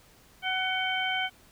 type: harmonic tone with a mistuned harmonic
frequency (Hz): 748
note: F#5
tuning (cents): +19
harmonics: 1 / 2 / 3 / 4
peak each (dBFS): -32 / -32 / -32 / -32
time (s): 0.42-1.3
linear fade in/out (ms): 50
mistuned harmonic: 4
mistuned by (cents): +57
effects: pink hiss -58 dBFS RMS until 1.51 s